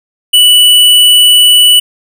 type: tone with hard clipping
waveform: sine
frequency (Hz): 2960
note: F#7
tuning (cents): 0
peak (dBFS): -3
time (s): 0.33-1.8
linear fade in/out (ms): 10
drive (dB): 16
effects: none